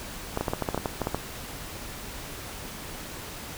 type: clicks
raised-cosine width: 1 ms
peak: -12 dBFS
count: 12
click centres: 0.374 / 0.41 / 0.482 / 0.535 / 0.623 / 0.688 / 0.746 / 0.777 / 0.858 / 1.017 / 1.071 / 1.146 s
effects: pink hiss -39 dBFS RMS until 3.57 s